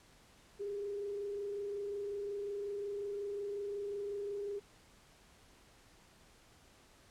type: tone with frequency modulation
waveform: sine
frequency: 405.6 Hz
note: G#4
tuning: 41 cents flat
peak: -37 dBFS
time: 0.59-4.6 s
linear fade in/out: 20 ms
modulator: 25.5 Hz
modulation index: 0.35
effects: pink hiss -63 dBFS RMS until 7.1 s + low-pass 10000 Hz 12 dB/octave